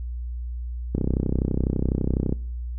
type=click train; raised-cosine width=3 ms; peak=-10 dBFS; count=45; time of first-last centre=0.95-2.325 s; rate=32 Hz; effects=noise-tail reverb RT60 0.6 s tail -23 dB re dry + added 60 Hz sine -28 dBFS peak until 2.78 s